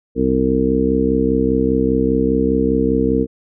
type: harmonic tone with a mistuned harmonic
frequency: 65 Hz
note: C2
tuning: 11 cents flat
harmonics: 1 / 2 / 3 / 4 / 5 / 6 / 7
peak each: -24 / -28 / -21 / -18 / -21 / -28 / -18 dBFS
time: 0.15-3.27 s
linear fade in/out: 50 ms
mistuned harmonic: 1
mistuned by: -17 cents
effects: none